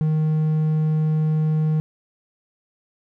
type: tone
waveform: triangle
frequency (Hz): 155.56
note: D#3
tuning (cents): 0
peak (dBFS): -15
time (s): 0.01-1.8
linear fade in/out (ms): 0
effects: none